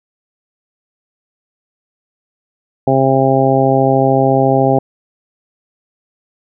harmonic tone, 133.8 Hz, C3, 39 cents sharp, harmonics 1 / 2 / 3 / 4 / 5 / 6, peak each -16 / -16 / -16 / -16 / -16 / -16 dBFS, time 2.87-4.79 s, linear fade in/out 5 ms, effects none

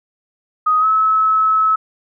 sine tone with pitch glide, 1251 to 1295.1 Hz, D#6 to E6, +9 to -31 cents, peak -11 dBFS, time 0.66-1.76 s, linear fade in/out 10 ms, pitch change +60 cents, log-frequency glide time 0.8-0.86 s, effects none

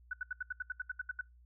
sine tone bursts, 1492 Hz, F#6, 14 cents sharp, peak -34 dBFS, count 12, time 0.11-1.212 s, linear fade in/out 5 ms, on 24 ms, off 74 ms, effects noise-tail reverb RT60 0.2 s tail -23 dB re dry + added 60 Hz sine -58 dBFS peak until 1.45 s

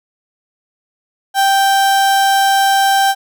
35% pulse tone, 784 Hz, G5, in tune, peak -8 dBFS, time 1.34-3.15 s, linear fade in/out 50 ms, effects none

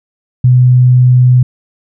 sine tone, 125.6 Hz, B2, 30 cents sharp, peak -3 dBFS, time 0.44-1.43 s, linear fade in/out 5 ms, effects none

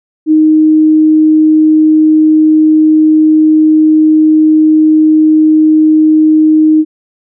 sine tone, 311.1 Hz, D#4, in tune, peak -3 dBFS, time 0.26-6.85 s, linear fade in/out 50 ms, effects none

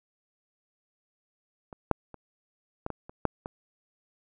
clicks, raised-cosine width 1 ms, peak -28 / -7 / -29 / -18 / -20 / -29 / -9 / -21 dBFS, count 8, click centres 1.728 / 1.913 / 2.143 / 2.864 / 2.903 / 3.095 / 3.253 / 3.459 s, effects none

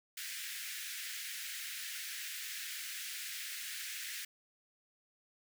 pink high-pass noise, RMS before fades -43 dBFS, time 0.17-4.25 s, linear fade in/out 5 ms, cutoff 1600 Hz, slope 48 dB/octave, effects none

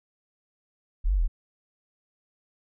sine linear two-way sweep, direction up then down, 32.12 to 51.8 to 32.12 Hz, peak -20 dBFS, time 1.04-1.28 s, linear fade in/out 20 ms, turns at 1.13 s, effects none

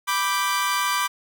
sawtooth chord, G major, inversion first, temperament equal, 987.8 / 1174.7 / 1568 Hz, B5 / D6 / G6, 0 / 0 / 0 cents, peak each -22 / -20 / -25 dBFS, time 0.07-1.08 s, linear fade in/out 20 ms, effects none

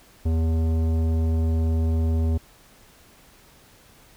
triangle tone with tanh clipping, 81 Hz, E2, 30 cents flat, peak -21 dBFS, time 0.25-2.38 s, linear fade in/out 10 ms, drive 18 dB, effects pink hiss -53 dBFS RMS until 4.16 s

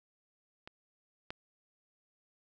clicks, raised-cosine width 0.3 ms, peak -30 / -23 dBFS, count 2, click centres 0.675 / 1.305 s, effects none

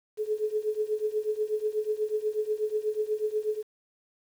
sine tone with tremolo, 427.9 Hz, A4, 48 cents flat, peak -22 dBFS, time 0.17-3.63 s, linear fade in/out 50 ms, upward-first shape triangle, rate 8.2 Hz, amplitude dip 95%, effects 9-bit

